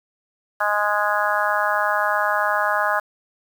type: harmonic tone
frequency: 207.7 Hz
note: G#3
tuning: in tune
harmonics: 3 / 4 / 5 / 6 / 7 / 8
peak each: -25 / -25 / -25 / -25 / -25 / -25 dBFS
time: 0.6-3 s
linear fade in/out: 10 ms
effects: 7-bit